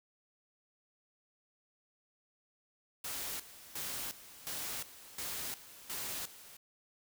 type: noise with tremolo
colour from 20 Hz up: white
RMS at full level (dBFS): -40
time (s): 3.04-6.57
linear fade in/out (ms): 5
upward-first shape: square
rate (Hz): 1.4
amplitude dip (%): 80
effects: none